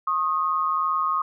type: tone pair together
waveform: sine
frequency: 1082.4 / 1245 Hz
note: C#6 / D#6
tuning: -42 / +1 cents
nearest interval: major second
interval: 243 cents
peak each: -24 / -23 dBFS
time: 0.07-1.22 s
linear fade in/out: 5 ms
effects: none